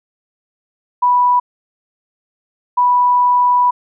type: tone pair in turn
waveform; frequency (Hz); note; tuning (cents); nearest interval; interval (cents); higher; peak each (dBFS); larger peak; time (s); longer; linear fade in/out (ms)
sine; 984 / 984; B5 / B5; -7 / -7; unison; 0; neither; -9; neither; 1.02-1.4 / 2.77-3.71; second; 10
effects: none